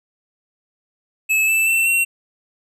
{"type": "tone with pitch steps", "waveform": "square", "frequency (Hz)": [2600, 2642, 2685, 2729], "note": ["E7", "E7", "E7", "F7"], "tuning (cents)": [-24, 3, 31, -41], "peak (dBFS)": -15, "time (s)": [1.29, 2.05], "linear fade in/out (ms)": 20, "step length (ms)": 190, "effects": []}